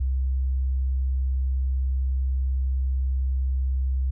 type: tone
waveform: sine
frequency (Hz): 65.41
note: C2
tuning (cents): 0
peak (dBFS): -21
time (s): 0-4.11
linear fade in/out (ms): 10
effects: none